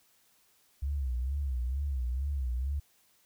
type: tone with vibrato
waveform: sine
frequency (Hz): 66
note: C2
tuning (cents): +16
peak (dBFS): -29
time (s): 0.82-2.8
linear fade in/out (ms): 10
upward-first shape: sine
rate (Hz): 2.2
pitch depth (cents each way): 150
effects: white hiss -67 dBFS RMS until 3.25 s